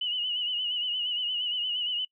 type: tone with vibrato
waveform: sine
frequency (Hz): 2942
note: F#7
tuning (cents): -11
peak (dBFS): -27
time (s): 0.01-2.05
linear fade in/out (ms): 5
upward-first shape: sine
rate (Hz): 8.6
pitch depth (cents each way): 58
effects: noise-tail reverb RT60 0.1 s tail -24 dB re dry